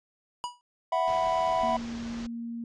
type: tone with exponential decay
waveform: square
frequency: 974 Hz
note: B5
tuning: 24 cents flat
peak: -28 dBFS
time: 0.44-0.61 s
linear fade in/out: 0 ms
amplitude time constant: 35 ms
type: chord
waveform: triangle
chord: E suspended second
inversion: none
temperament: just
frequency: 659.3 / 741.7 / 988.9 Hz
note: E5 / F#5 / B5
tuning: 0 / +4 / +2 cents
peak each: -26 / -27 / -26 dBFS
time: 0.92-1.77 s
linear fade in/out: 5 ms
type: low-pass noise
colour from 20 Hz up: pink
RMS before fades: -44 dBFS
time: 1.07-2.27 s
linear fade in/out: 10 ms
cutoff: 6800 Hz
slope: 48 dB/octave
type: tone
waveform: sine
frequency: 233.1 Hz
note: A#3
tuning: in tune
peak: -33 dBFS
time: 1.63-2.64 s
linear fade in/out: 2 ms
effects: resampled to 22050 Hz